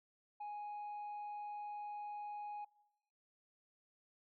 sine tone, 830.6 Hz, G#5, in tune, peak -40 dBFS, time 0.4-2.65 s, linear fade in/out 10 ms, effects noise-tail reverb RT60 1.0 s tail -25 dB re dry + tanh soft clip ceiling -42 dBFS

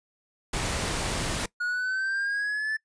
pink noise, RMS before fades -29 dBFS, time 0.53-1.46 s, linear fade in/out 5 ms
triangle exponential sweep, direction up, 1442 to 1760 Hz, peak -24 dBFS, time 1.6-2.77 s, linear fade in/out 10 ms
effects noise-tail reverb RT60 0.1 s tail -21 dB re dry + resampled to 22050 Hz

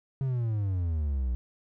triangle exponential sweep, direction down, 137.6 to 59.3 Hz, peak -24 dBFS, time 0.21-1.35 s, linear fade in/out 0 ms, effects none

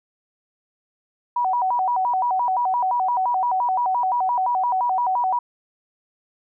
sine tone with vibrato, 853 Hz, G#5, 46 cents sharp, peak -18 dBFS, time 1.36-5.39 s, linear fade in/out 5 ms, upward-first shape square, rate 5.8 Hz, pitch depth 220 cents each way, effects none

